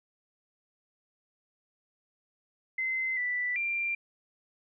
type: tone with pitch steps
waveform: sine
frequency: 2061 / 1975 / 2375 Hz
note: C7 / B6 / D7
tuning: -27 / 0 / +19 cents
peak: -28 dBFS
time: 2.78-3.95 s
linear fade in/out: 5 ms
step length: 390 ms
effects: none